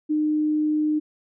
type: tone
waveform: sine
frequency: 304.6 Hz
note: D#4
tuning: 37 cents flat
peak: -19 dBFS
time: 0.09-1 s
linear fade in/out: 20 ms
effects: none